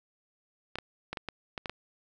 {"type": "clicks", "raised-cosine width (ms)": 0.3, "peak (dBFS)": -19, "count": 8, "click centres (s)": [0.756, 0.786, 1.13, 1.172, 1.287, 1.578, 1.658, 1.696], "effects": []}